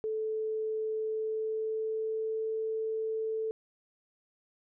sine tone with pitch glide, 436.7 to 441.3 Hz, A4 to A4, -13 to +5 cents, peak -30 dBFS, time 0.04-3.51 s, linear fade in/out 0 ms, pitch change +18 cents, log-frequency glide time 0.96-2.51 s, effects none

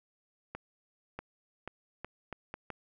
accelerating click train, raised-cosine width 0.5 ms, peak -24 dBFS, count 7, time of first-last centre 0.55-2.703 s, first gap 640 ms, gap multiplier 0.76, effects none

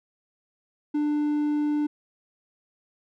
triangle tone, 296.8 Hz, D4, 18 cents sharp, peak -20 dBFS, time 0.94-1.87 s, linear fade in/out 10 ms, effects none

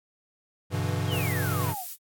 square chord, E minor seventh, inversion first, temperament equal with one note detuned, 98 / 123.47 / 144.48 / 164.81 Hz, G2 / B2 / D3 / E3, 0 / 0 / -28 / 0 cents, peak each -30 / -32 / -35 / -34 dBFS, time 0.7-1.75 s, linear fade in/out 50 ms
sine exponential sweep, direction down, 3332 to 685 Hz, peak -33 dBFS, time 1.07-1.85 s, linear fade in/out 50 ms
violet noise, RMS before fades -36 dBFS, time 1.1-1.97 s, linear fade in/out 50 ms
effects AAC 64 kbps

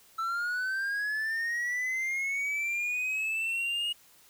triangle linear sweep, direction up, 1318.5 to 2876 Hz, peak -27 dBFS, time 0.18-3.93 s, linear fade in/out 10 ms, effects white hiss -59 dBFS RMS until 4.29 s

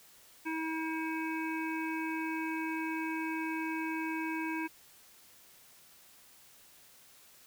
harmonic tone, 320.7 Hz, E4, 48 cents flat, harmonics 1 / 3 / 5 / 7 / 8, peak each -35 / -40 / -42 / -43 / -44 dBFS, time 0.45-4.68 s, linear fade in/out 20 ms, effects white hiss -59 dBFS RMS until 7.46 s

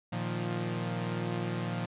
sawtooth chord, Bb suspended fourth, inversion none, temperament equal with one note detuned, 116.54 / 155.56 / 175.42 Hz, Bb2 / Eb3 / F3, 0 / 0 / +8 cents, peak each -31 / -35 / -31 dBFS, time 0.12-1.86 s, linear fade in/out 10 ms, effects resampled to 8000 Hz

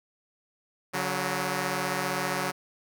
5% pulse tone pair together, 142.2 / 184.56 Hz, C#3 / F#3, +45 / -4 cents, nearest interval perfect fourth, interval 451 cents, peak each -20 / -18 dBFS, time 0.93-2.52 s, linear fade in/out 20 ms, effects none

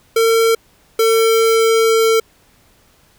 square tone pair in turn, 453.8 / 449.9 Hz, A#4 / A4, -47 / +39 cents, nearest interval unison, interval 14 cents, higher first, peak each -11 dBFS, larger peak neither, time 0.16-0.55 / 0.99-2.2 s, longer second, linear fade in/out 5 ms, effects pink hiss -53 dBFS RMS until 3.18 s

